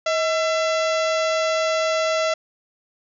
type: harmonic tone with a mistuned harmonic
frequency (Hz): 673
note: E5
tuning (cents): +36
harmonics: 1 / 2 / 3 / 4 / 5 / 6 / 7 / 8 / 9 / 10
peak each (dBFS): -20 / -26 / -30 / -32 / -34 / -36 / -37 / -38 / -39 / -40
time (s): 0.06-2.34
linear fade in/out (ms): 5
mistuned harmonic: 1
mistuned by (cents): -96
effects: none